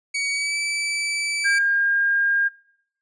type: tone with pitch glide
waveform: sawtooth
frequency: 2255 to 2312 Hz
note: C#7 to D7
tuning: +29 to -28 cents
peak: -19 dBFS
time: 0.14-1.59 s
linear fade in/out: 10 ms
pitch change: +43 cents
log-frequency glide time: 0.32-0.57 s
type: tone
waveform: sine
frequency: 1613 Hz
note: G6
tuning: 49 cents sharp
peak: -17 dBFS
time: 1.44-2.49 s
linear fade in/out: 20 ms
effects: noise-tail reverb RT60 0.7 s tail -22 dB re dry + resampled to 22050 Hz